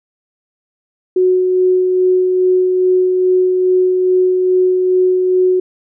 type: tone with tremolo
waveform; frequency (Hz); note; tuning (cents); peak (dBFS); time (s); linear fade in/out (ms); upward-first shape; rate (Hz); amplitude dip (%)
sine; 368.1; F#4; -9; -8; 1.16-5.6; 5; sine; 2.4; 30
effects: none